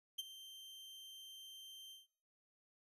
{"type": "tone with ADSR envelope", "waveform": "40% pulse", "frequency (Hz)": 3136, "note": "G7", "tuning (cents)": 0, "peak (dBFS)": -37, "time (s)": [0.18, 2.07], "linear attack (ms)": 12, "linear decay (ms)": 26, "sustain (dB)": -15, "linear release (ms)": 160, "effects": ["noise-tail reverb RT60 0.8 s tail -23 dB re dry", "resampled to 32000 Hz"]}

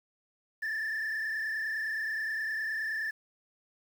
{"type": "tone with frequency modulation", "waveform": "sine", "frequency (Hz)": 1761, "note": "A6", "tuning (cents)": 1, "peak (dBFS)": -28, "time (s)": [0.62, 3.11], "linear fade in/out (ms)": 10, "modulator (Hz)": 29.6, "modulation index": 1.8, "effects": ["tanh soft clip ceiling -30 dBFS", "9-bit"]}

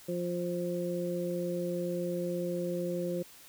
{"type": "harmonic tone", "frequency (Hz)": 175.6, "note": "F3", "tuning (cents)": 10, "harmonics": [1, 2, 3], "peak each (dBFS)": [-35, -35, -35], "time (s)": [0.08, 3.23], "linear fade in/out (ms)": 10, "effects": ["white hiss -54 dBFS RMS until 3.48 s"]}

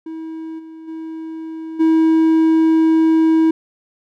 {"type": "tone with level steps", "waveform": "triangle", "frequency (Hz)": 321.6, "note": "E4", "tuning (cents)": -43, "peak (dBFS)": [-24, -31, -24, -8], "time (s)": [0.06, 3.51], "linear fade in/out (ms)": 5, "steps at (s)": [0.58, 0.87, 1.79], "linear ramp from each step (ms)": 20, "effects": []}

